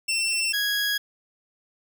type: tone pair in turn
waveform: 20% pulse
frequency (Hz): 2697 / 1658.1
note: E7 / G#6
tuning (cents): +39 / -3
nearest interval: minor sixth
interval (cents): 842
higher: first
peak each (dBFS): -18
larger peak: neither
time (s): 0.08-0.53 / 0.53-0.98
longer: neither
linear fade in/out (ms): 10
effects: none